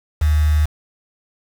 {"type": "tone with quantisation", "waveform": "sine", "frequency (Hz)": 76, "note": "D#2", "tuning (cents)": -40, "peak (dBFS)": -12, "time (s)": [0.21, 0.66], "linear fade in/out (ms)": 10, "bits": 5, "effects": []}